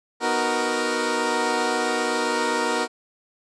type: chord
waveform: 15% pulse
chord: B major seventh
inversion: none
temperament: equal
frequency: 246.9 / 311.1 / 370 / 466.2 Hz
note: B3 / D#4 / F#4 / A#4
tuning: 0 / 0 / 0 / 0 cents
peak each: -22 / -23 / -22 / -18 dBFS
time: 0.2-2.88 s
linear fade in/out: 50 ms
effects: resampled to 22050 Hz